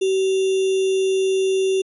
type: tone with sample-and-hold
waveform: sine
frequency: 381.7 Hz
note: G4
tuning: 46 cents flat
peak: -16 dBFS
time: 0.01-1.82 s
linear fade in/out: 10 ms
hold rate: 3150 Hz
effects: resampled to 24000 Hz